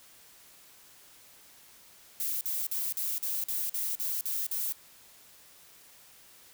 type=noise bursts; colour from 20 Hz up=violet; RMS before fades=-32 dBFS; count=10; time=2.2-4.723 s; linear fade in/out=0 ms; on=210 ms; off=47 ms; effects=white hiss -56 dBFS RMS until 6.53 s